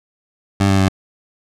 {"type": "tone with pitch steps", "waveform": "20% pulse", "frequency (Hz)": [98.6, 97.07, 95.57], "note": ["G2", "G2", "G2"], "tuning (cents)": [11, -16, -43], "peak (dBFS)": -7, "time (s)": [0.6, 0.885], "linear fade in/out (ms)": 5, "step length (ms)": 95, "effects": ["low-pass 9000 Hz 12 dB/octave"]}